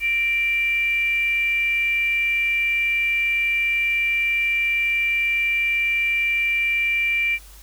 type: tone with frequency modulation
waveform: sine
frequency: 2354 Hz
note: D7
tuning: 3 cents sharp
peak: -18 dBFS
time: 0-7.39 s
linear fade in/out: 50 ms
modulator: 503 Hz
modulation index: 0.31
effects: added 50 Hz sine -43 dBFS peak until 7.62 s + white hiss -48 dBFS RMS until 7.62 s